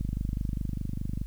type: click train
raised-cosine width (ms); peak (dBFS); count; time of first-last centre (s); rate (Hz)
5; -19; 31; 0.01-1.215; 24.9
effects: added 49 Hz sine -35 dBFS peak until 1.26 s + white hiss -62 dBFS RMS until 1.26 s